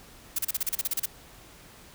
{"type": "noise bursts", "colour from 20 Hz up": "blue", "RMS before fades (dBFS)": -27, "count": 12, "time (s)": [0.36, 1.058], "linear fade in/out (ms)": 5, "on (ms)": 27, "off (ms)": 34, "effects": ["pink hiss -51 dBFS RMS until 1.94 s"]}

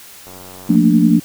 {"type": "click train", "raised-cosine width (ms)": 1, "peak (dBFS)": -24, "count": 46, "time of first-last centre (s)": [0.27, 0.759], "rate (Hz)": 92.1}
{"type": "chord", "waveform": "sine", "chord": "Bb major seventh", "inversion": "second", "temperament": "equal with one note detuned", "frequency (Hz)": [174.61, 222, 233.1, 293.7], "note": ["F3", "A3", "Bb3", "D4"], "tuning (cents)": [0, 16, 0, 0], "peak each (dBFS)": -14, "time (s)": [0.69, 1.2], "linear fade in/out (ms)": 10}
{"effects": ["white hiss -39 dBFS RMS until 1.24 s"]}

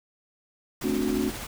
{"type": "noise with tremolo", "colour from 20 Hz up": "pink", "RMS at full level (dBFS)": -35, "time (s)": [0.81, 1.47], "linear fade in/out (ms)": 5, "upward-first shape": "triangle", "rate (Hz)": 15, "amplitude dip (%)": 30}
{"type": "chord", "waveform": "sine", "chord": "D dominant seventh", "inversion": "second", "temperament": "just", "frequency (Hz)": [220.2, 264.3, 293.7, 367.1], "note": ["A3", "C4", "D4", "F#4"], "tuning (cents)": [2, 18, 0, -14], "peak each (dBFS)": -29, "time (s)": [0.83, 1.31], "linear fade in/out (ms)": 20}
{"effects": []}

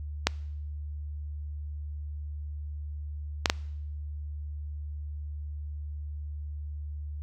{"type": "clicks", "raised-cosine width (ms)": 0.2, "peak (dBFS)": -3, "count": 3, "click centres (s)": [0.27, 3.458, 3.499], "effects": ["noise-tail reverb RT60 0.8 s tail -25 dB re dry", "added 74 Hz sine -34 dBFS peak until 7.22 s"]}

